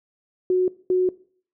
sine tone bursts at uneven times, 367.3 Hz, F#4, 13 cents flat, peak -16 dBFS, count 2, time 0.5-0.68 / 0.9-1.09 s, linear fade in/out 2 ms, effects noise-tail reverb RT60 0.5 s tail -20 dB re dry

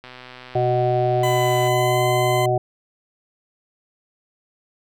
click train, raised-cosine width 0.3 ms, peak -23 dBFS, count 207, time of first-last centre 0.04-1.675 s, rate 126 Hz
harmonic tone, 123.9 Hz, B2, 6 cents sharp, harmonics 1 / 3 / 5 / 6, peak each -22 / -22 / -22 / -22 dBFS, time 0.55-2.58 s, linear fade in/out 5 ms
20% pulse tone with pitch glide, 1006 to 1026 Hz, B5 to C6, +32 to -34 cents, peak -19 dBFS, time 1.23-2.46 s, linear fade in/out 5 ms, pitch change +34 cents, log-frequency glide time 1.61-2.04 s
effects none

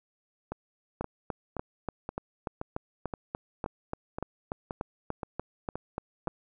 two click trains, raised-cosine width 1 ms, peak -20 / -18 dBFS, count 12 / 19, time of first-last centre 0.52-6.279 / 1.01-6.273 s, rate 1.91 / 3.42 Hz, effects none

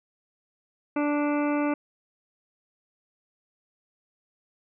harmonic tone, 293 Hz, D4, 4 cents flat, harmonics 1 / 2 / 3 / 4 / 5 / 7 / 8 / 9, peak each -24 / -30 / -34 / -36 / -38 / -41 / -42 / -43 dBFS, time 0.96-1.74 s, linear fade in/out 5 ms, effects none

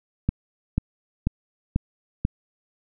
click train, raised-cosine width 5 ms, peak -8 dBFS, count 5, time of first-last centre 0.29-2.251 s, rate 2.04 Hz, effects none

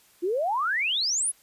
sine exponential sweep, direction up, 330 to 11000 Hz, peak -23 dBFS, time 0.22-1.32 s, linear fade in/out 20 ms, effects white hiss -59 dBFS RMS until 1.42 s + resampled to 32000 Hz

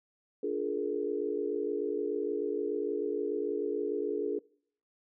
sine chord, Bb dominant seventh, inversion first, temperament just, 291.4 / 349.6 / 419.5 / 466.2 Hz, D4 / F4 / Ab4 / Bb4, -13 / +2 / +17 / 0 cents, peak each -37 / -37 / -32 / -37 dBFS, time 0.43-4.39 s, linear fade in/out 5 ms, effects noise-tail reverb RT60 0.6 s tail -24 dB re dry

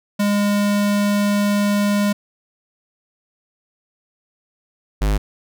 square tone pair in turn, 204.4 / 51.1 Hz, G#3 / G#1, -27 / -27 cents, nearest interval 2 octaves, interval 2400 cents, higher first, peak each -16 dBFS, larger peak neither, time 0.19-2.13 / 5.01-5.18 s, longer first, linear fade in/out 10 ms, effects none

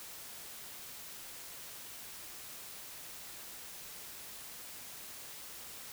silence, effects white hiss -48 dBFS RMS until 5.92 s

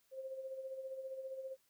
sine tone with tremolo, 529 Hz, C5, 19 cents sharp, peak -40 dBFS, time 0.11-1.57 s, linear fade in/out 50 ms, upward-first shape sine, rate 15 Hz, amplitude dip 55%, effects white hiss -75 dBFS RMS until 1.69 s

